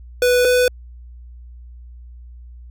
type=tone pair in turn; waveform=square; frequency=493.9 / 497.3 Hz; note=B4 / B4; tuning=0 / +12 cents; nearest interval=unison; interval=12 cents; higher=second; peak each=-13 dBFS; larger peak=neither; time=0.22-0.45 / 0.45-0.68 s; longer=neither; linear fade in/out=2 ms; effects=added 60 Hz sine -36 dBFS peak until 2.7 s